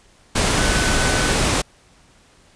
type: tone in noise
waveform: sine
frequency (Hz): 1504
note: F#6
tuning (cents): +28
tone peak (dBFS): -25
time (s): 0.58-1.32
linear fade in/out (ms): 10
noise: pink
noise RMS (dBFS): -18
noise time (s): 0.35-1.62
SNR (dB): -10
effects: pink hiss -53 dBFS RMS until 2.55 s + resampled to 22050 Hz